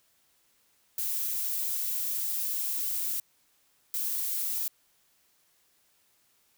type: noise bursts at uneven times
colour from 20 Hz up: violet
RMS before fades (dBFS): -31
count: 2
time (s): 0.98-3.2 / 3.94-4.68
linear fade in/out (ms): 2
effects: white hiss -68 dBFS RMS until 6.57 s